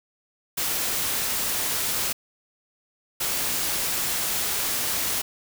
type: noise bursts at uneven times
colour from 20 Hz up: white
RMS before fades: -26 dBFS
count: 2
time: 0.57-2.13 / 3.2-5.22 s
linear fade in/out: 10 ms
effects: none